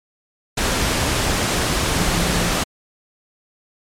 sine tone in noise, 173.9 Hz, F3, 7 cents flat, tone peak -24 dBFS, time 1.95-2.5 s, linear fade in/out 10 ms, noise pink, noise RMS -19 dBFS, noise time 0.57-2.64 s, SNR -8 dB, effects low-pass 10000 Hz 12 dB/octave + MP3 96 kbps

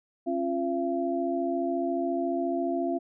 sine tone cluster, 271.5 / 345.8 / 679 Hz, C#4 / F4 / F5, -36 / -17 / -49 cents, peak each -30 dBFS, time 0.26-2.99 s, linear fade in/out 20 ms, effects none

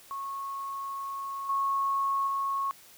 sine tone with level steps, 1098 Hz, C#6, 17 cents flat, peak -33 / -25 / -27 dBFS, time 0.11-2.71 s, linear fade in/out 0 ms, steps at 1.49 / 2.27 s, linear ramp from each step 5 ms, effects white hiss -54 dBFS RMS until 2.97 s

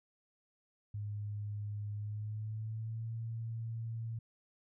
sine tone with pitch glide, 103.83 to 113.88 Hz, G#2 to A#2, 0 to -40 cents, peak -37 dBFS, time 0.94-4.19 s, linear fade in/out 5 ms, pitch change +160 cents, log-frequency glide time 1.94-3.12 s, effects none

